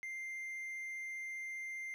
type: tone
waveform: triangle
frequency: 2095 Hz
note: C7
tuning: 2 cents sharp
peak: -39 dBFS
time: 0.03-1.94 s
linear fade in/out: 0 ms
effects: none